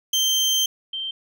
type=tone pair in turn; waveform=30% pulse / sine; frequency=3136 / 3136 Hz; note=G7 / G7; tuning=0 / 0 cents; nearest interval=unison; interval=0 cents; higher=neither; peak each=-15 / -26 dBFS; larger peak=first; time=0.13-0.66 / 0.93-1.11 s; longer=first; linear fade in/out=5 ms; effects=none